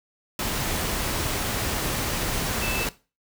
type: tone in noise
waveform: sine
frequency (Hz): 2637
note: E7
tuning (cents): 0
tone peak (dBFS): -30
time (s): 2.62-2.85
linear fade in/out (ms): 2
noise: pink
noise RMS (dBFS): -27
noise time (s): 0.39-2.89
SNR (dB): -6
effects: noise-tail reverb RT60 0.3 s tail -17 dB re dry